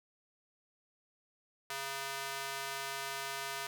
square tone with high-pass filter, 137.1 Hz, C#3, 19 cents flat, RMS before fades -40 dBFS, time 1.7-3.67 s, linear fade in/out 2 ms, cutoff 1000 Hz, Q 0.73, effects none

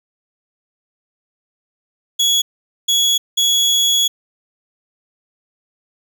30% pulse tone bursts at uneven times, 3361 Hz, G#7, 20 cents sharp, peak -10 dBFS, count 3, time 2.19-2.42 / 2.88-3.18 / 3.37-4.08 s, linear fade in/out 10 ms, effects none

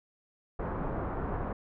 pink low-pass noise, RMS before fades -34 dBFS, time 0.59-1.53 s, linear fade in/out 5 ms, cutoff 1300 Hz, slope 24 dB/octave, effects none

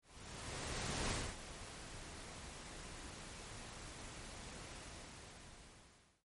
pink noise with ADSR envelope, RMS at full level -39 dBFS, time 0.02-6.24 s, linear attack 1100 ms, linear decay 230 ms, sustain -12 dB, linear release 1500 ms, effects noise-tail reverb RT60 0.1 s tail -19 dB re dry + MP3 48 kbps

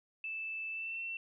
sine tone with pitch glide, 2637 to 2699 Hz, E7 to E7, 0 to +40 cents, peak -37 dBFS, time 0.24-1.17 s, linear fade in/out 2 ms, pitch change +40 cents, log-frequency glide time 0.71-1.01 s, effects none

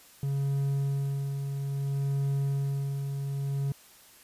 triangle tone with tremolo, 138.8 Hz, C#3, 3 cents sharp, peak -23 dBFS, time 0.23-3.72 s, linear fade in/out 2 ms, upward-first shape sine, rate 0.6 Hz, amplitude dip 45%, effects white hiss -55 dBFS RMS until 4.23 s + resampled to 32000 Hz

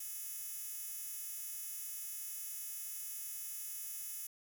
10% pulse tone with high-pass filter, 430.7 Hz, A4, 37 cents flat, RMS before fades -44 dBFS, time 0-4.27 s, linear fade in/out 5 ms, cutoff 11000 Hz, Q 0.85, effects none

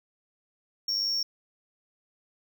triangle tone with amplitude modulation, 5500 Hz, F8, 27 cents flat, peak -22 dBFS, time 0.88-1.23 s, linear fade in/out 5 ms, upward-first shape sine, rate 102 Hz, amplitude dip 55%, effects none

